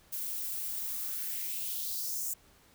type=noise with high-pass filter sweep; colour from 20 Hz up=violet; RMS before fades=-36 dBFS; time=0.12-2.34 s; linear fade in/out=10 ms; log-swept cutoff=330 to 7500 Hz; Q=2.9; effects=pink hiss -62 dBFS RMS until 2.74 s